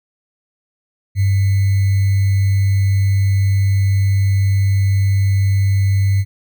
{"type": "tone with sample-and-hold", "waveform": "sine", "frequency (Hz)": 98, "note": "G2", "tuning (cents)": 0, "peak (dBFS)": -11, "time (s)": [1.15, 6.25], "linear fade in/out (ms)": 50, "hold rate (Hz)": 2100, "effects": []}